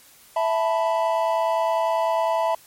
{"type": "chord", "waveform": "triangle", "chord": "E suspended fourth", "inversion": "none", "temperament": "just", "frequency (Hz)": [659.3, 879, 988.9], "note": ["E5", "A5", "B5"], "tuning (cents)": [0, -2, 2], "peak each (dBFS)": [-20, -23, -23], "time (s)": [0.36, 2.55], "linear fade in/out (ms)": 5, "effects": ["white hiss -51 dBFS RMS until 2.66 s", "MP3 64 kbps"]}